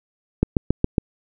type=click train; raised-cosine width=3 ms; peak=-3 dBFS; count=5; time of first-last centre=0.43-0.982 s; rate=7.25 Hz; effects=none